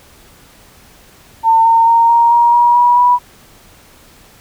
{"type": "tone with pitch steps", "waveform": "sine", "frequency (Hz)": [903, 913.5, 924.1, 934.8, 945.7, 956.7, 967.8, 979.1], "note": ["A5", "A#5", "A#5", "A#5", "A#5", "A#5", "B5", "B5"], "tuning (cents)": [45, -35, -15, 5, 25, 45, -35, -15], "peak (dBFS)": -6, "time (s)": [1.43, 3.19], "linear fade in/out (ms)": 50, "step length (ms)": 220, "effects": ["pink hiss -44 dBFS RMS until 4.4 s"]}